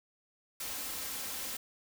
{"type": "noise with comb filter", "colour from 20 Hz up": "white", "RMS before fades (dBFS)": -39, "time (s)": [0.6, 1.57], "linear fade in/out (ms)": 5, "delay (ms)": 3.8, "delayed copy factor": 0.5, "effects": []}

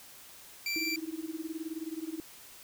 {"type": "tone", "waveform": "25% pulse", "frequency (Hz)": 2347, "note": "D7", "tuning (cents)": -2, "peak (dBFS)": -27, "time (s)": [0.66, 0.96], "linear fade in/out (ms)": 2}
{"type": "tone with tremolo", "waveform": "sine", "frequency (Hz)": 320.5, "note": "E4", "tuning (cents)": -49, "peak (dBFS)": -32, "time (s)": [0.76, 2.2], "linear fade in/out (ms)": 0, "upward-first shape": "sine", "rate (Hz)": 19, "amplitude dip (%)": 90}
{"effects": ["white hiss -52 dBFS RMS until 2.63 s"]}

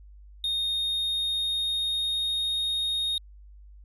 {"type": "tone with pitch glide", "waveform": "triangle", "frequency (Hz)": [3695, 3716], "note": ["A#7", "A#7"], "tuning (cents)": [-16, -6], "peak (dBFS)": -24, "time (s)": [0.44, 3.18], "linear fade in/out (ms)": 2, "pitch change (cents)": 10, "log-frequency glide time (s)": [0.56, 2.59], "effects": ["added 50 Hz sine -46 dBFS peak until 3.84 s"]}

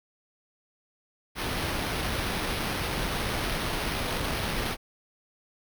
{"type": "noise with sample-and-hold", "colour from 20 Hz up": "pink", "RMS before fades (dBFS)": -30, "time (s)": [1.35, 4.77], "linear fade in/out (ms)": 50, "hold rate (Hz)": 7350, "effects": []}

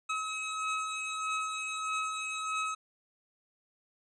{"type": "beating tone pair", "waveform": "25% pulse", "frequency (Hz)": [1279, 1280.6], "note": ["D#6", "D#6"], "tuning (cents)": [47, 49], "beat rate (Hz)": 1.6, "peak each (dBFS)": [-35, -30], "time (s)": [0.09, 2.75], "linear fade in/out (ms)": 10, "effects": ["resampled to 22050 Hz"]}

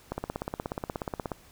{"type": "click train", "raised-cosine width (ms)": 1, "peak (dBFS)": -17, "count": 21, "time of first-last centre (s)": [0.12, 1.318], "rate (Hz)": 16.7, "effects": ["pink hiss -56 dBFS RMS until 1.51 s"]}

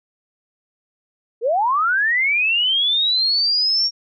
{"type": "linear sweep", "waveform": "sine", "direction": "up", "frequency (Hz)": [424.6, 5588], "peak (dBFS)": -15, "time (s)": [1.41, 3.91], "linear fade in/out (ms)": 50, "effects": []}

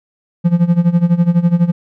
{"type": "tone with tremolo", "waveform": "triangle", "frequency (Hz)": 172.5, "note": "F3", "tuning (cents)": -21, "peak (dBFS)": -4, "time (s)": [0.44, 1.72], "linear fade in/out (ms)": 20, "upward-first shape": "sine", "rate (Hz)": 12, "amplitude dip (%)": 85, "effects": []}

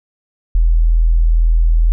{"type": "tone", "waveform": "sine", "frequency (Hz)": 41.06, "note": "E1", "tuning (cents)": -6, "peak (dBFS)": -8, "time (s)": [0.55, 1.92], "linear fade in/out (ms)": 0, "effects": []}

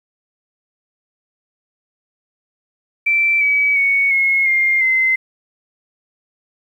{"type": "tone with pitch steps", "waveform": "sine", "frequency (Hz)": [2337, 2280, 2224, 2169, 2116, 2064], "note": ["D7", "C#7", "C#7", "C#7", "C7", "C7"], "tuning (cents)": [-9, 48, 5, -38, 19, -24], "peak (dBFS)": -12, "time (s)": [3.06, 5.16], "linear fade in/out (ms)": 10, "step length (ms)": 350, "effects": ["8-bit"]}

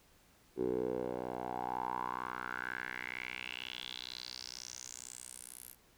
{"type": "tone with band-pass filter sweep", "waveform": "10% pulse", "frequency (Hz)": 62.1, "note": "B1", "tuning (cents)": 10, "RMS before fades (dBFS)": -41, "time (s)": [0.56, 5.76], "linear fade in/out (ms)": 50, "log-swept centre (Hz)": [380, 12000], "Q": 5, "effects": ["pink hiss -66 dBFS RMS until 5.97 s"]}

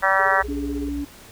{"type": "harmonic tone", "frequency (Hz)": 192.4, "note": "G3", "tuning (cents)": -32, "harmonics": [3, 4, 5, 6, 7, 8, 9, 10], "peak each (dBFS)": [-24, -24, -24, -24, -24, -24, -24, -24], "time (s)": [0.02, 0.43], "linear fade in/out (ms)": 20}
{"type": "tone with tremolo", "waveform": "sine", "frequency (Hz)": 415.3, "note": "G#4", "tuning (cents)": 0, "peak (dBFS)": -29, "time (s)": [0.19, 0.89], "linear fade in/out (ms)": 5, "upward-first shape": "sine", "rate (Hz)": 16, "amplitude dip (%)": 100}
{"type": "tone with vibrato", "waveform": "sine", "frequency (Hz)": 61.74, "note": "B1", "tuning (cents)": 0, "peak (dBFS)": -30, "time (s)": [0.39, 1.05], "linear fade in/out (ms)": 50, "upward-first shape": "sine", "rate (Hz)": 10, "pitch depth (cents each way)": 49}
{"type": "tone", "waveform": "sine", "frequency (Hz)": 286.4, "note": "D4", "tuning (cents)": -43, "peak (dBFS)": -25, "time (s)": [0.48, 1.05], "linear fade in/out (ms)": 10}
{"effects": ["pink hiss -45 dBFS RMS until 1.31 s"]}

